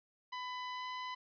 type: tone with pitch glide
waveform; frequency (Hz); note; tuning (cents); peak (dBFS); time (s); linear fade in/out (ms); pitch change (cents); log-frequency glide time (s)
sawtooth; 1000 to 1005.8; B5 to B5; +21 to +31; -36; 0.32-1.15; 10; +10; 0.73-0.85
effects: resampled to 11025 Hz